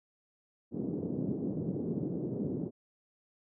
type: band-pass noise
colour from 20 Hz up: pink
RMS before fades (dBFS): -35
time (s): 0.71-2.71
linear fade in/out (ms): 50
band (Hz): 140 to 400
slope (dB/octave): 24
effects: none